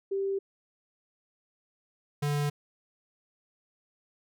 sine / square tone pair in turn, 391.6 / 145.71 Hz, G4 / D3, -2 / -13 cents, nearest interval octave + perfect fourth, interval 1711 cents, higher first, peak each -27 dBFS, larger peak neither, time 0.11-0.39 / 2.22-2.5 s, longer neither, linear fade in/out 10 ms, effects none

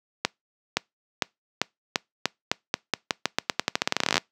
accelerating click train, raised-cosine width 0.2 ms, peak -3 dBFS, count 30, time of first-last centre 0.25-4.18 s, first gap 520 ms, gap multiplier 0.87, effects noise-tail reverb RT60 0.2 s tail -26 dB re dry + high-pass 150 Hz 12 dB/octave

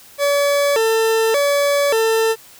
40% pulse tone with vibrato, 505 Hz, B4, 39 cents sharp, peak -13 dBFS, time 0.18-2.36 s, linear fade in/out 50 ms, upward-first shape square, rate 0.86 Hz, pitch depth 210 cents each way, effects white hiss -44 dBFS RMS until 2.59 s

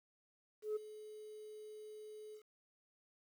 sine tone with ADSR envelope, 427.1 Hz, G#4, 48 cents sharp, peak -32 dBFS, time 0.62-2.43 s, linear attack 140 ms, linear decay 14 ms, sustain -17 dB, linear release 86 ms, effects tanh soft clip ceiling -34 dBFS + 11-bit

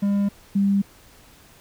triangle / sine tone pair in turn, 201 / 198.58 Hz, G3 / G3, +44 / +23 cents, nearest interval unison, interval 21 cents, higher first, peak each -16 dBFS, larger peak neither, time 0.02-0.29 / 0.55-0.82 s, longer neither, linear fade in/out 10 ms, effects pink hiss -51 dBFS RMS until 1.6 s

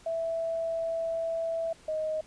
sine tone pair in turn, 659.3 / 624.8 Hz, E5 / D#5, 0 / +7 cents, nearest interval minor second, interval 93 cents, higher first, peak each -28 / -28 dBFS, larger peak neither, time 0.06-1.73 / 1.88-2.21 s, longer first, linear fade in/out 5 ms, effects pink hiss -56 dBFS RMS until 2.26 s + resampled to 22050 Hz

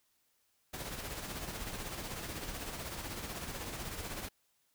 pink noise with tremolo, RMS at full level -40 dBFS, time 0.73-4.29 s, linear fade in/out 10 ms, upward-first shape sine, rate 16 Hz, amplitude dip 45%, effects white hiss -75 dBFS RMS until 4.74 s

